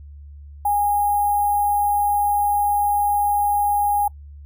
sine tone with sample-and-hold, 821 Hz, G#5, 20 cents flat, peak -16 dBFS, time 0.65-4.08 s, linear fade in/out 5 ms, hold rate 11025 Hz, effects noise-tail reverb RT60 0.1 s tail -26 dB re dry + added 72 Hz sine -37 dBFS peak until 4.45 s

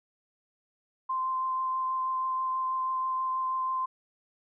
sine tone with vibrato, 1041 Hz, C6, 9 cents flat, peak -27 dBFS, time 1.09-3.86 s, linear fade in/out 10 ms, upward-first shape triangle, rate 6.2 Hz, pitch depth 11 cents each way, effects none

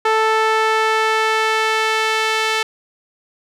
sawtooth tone with band-pass filter sweep, 440 Hz, A4, in tune, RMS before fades -17 dBFS, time 0.05-2.63 s, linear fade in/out 5 ms, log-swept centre 1200 to 2700 Hz, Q 0.86, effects none

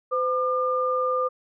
sine tone pair together, 510 / 1203.2 Hz, C5 / D6, -44 / +42 cents, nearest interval octave + minor third, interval 1486 cents, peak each -24 dBFS, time 0.11-1.29 s, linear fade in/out 20 ms, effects none

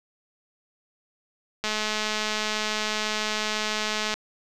click train, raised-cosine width 0.2 ms, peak -10 dBFS, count 536, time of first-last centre 1.64-4.14 s, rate 214 Hz, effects none

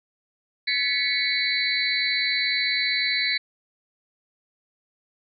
sine tone cluster, 1717 / 1975 / 2223 / 4008 / 4464 Hz, A6 / B6 / C#7 / B7 / C#8, -43 / 0 / +4 / +25 / +11 cents, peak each -32 / -29 / -26 / -25 / -31 dBFS, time 0.67-3.38 s, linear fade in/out 10 ms, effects none

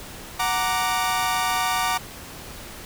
sawtooth chord, Gb augmented, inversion none, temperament equal, 740 / 932.3 / 1174.7 Hz, Gb5 / Bb5 / D6, 0 / 0 / 0 cents, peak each -22 dBFS, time 0.39-1.98 s, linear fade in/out 10 ms, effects pink hiss -39 dBFS RMS until 2.85 s

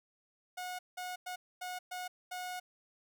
sawtooth tone bursts at uneven times, 727 Hz, F#5, 31 cents flat, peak -35 dBFS, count 6, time 0.57-0.79 / 0.97-1.16 / 1.26-1.36 / 1.61-1.79 / 1.91-2.08 / 2.31-2.6 s, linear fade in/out 10 ms, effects none

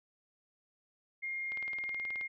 sine tone, 2127 Hz, C7, 28 cents sharp, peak -35 dBFS, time 1.22-2.28 s, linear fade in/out 20 ms
click train, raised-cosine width 0.3 ms, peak -32 dBFS, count 14, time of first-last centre 1.52-2.211 s, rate 18.8 Hz
effects none

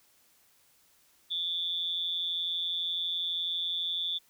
sine tone with amplitude modulation, 3501 Hz, A7, 9 cents flat, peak -26 dBFS, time 1.3-4.19 s, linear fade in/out 20 ms, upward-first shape sine, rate 172 Hz, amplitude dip 75%, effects white hiss -65 dBFS RMS until 4.29 s

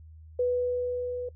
sine tone with level ramp, 493.9 Hz, B4, in tune, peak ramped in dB -22 to -31 dBFS, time 0.39-1.29 s, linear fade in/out 5 ms, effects noise-tail reverb RT60 0.1 s tail -21 dB re dry + added 79 Hz sine -46 dBFS peak until 1.35 s

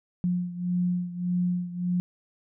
sine beating tone pair, 177.7 / 179.4 Hz, F3 / F3, +30 / +47 cents, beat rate 1.7 Hz, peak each -26 / -30 dBFS, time 0.24-2 s, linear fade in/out 0 ms, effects none

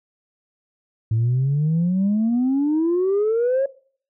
sine exponential sweep, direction up, 108.7 to 554.4 Hz, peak -15 dBFS, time 1.11-3.66 s, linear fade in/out 5 ms, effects noise-tail reverb RT60 0.5 s tail -22 dB re dry + tanh soft clip ceiling -14 dBFS

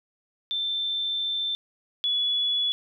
sine tone pair in turn, 3553 / 3407 Hz, A7 / G#7, +16 / +44 cents, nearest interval minor second, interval 72 cents, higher first, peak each -25 / -22 dBFS, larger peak second, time 0.51-1.55 / 2.04-2.72 s, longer first, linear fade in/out 0 ms, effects none

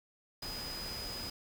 sine tone in noise, 4978 Hz, D#8, in tune, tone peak -41 dBFS, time 0.42-1.3 s, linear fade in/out 5 ms, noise pink, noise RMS -44 dBFS, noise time 0.42-1.3 s, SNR 0 dB, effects none

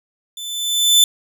sawtooth tone with level ramp, 3520 Hz, A7, in tune, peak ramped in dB -26 to -4 dBFS, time 0.37-1.04 s, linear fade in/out 2 ms, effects none

